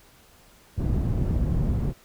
white low-pass noise, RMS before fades -24 dBFS, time 0.76-1.94 s, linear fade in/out 50 ms, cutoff 130 Hz, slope 12 dB/octave, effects pink hiss -55 dBFS RMS until 2.04 s

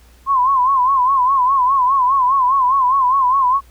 sine tone with vibrato, 1046.5 Hz, C6, in tune, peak -11 dBFS, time 0.26-3.61 s, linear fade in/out 50 ms, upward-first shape sine, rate 4.9 Hz, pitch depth 110 cents each way, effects added 60 Hz sine -45 dBFS peak until 3.7 s + pink hiss -52 dBFS RMS until 3.7 s

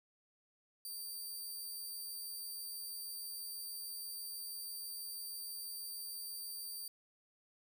10% pulse tone with amplitude modulation, 4652 Hz, D8, 17 cents flat, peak -35 dBFS, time 0.85-6.88 s, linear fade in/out 2 ms, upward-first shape sine, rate 86.2 Hz, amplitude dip 25%, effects none

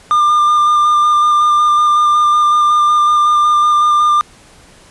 triangle tone with vibrato, 1200 Hz, D6, 37 cents sharp, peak -6 dBFS, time 0.11-4.21 s, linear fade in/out 0 ms, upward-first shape square, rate 5.4 Hz, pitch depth 11 cents each way, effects pink hiss -43 dBFS RMS until 4.9 s + resampled to 24000 Hz

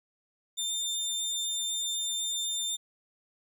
25% pulse tone, 3602 Hz, A7, 40 cents sharp, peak -26 dBFS, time 0.57-2.77 s, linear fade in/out 20 ms, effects none

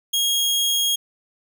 sawtooth tone, 3273 Hz, G#7, 26 cents flat, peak -15 dBFS, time 0.13-0.96 s, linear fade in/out 10 ms, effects none

